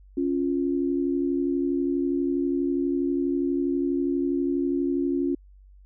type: tone pair together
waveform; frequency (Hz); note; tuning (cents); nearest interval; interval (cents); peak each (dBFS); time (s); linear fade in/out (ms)
sine; 276.6 / 348.9; C#4 / F4; -4 / -2; major third; 402; -24 / -26; 0.17-5.35; 5
effects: added 48 Hz sine -48 dBFS peak until 5.85 s